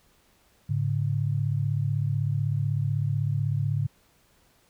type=tone pair together; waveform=sine; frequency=106.5 / 142.5 Hz; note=G#2 / C#3; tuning=+44 / +48 cents; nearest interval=perfect fourth; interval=504 cents; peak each=-26 dBFS; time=0.69-3.87 s; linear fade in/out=10 ms; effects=pink hiss -63 dBFS RMS until 4.69 s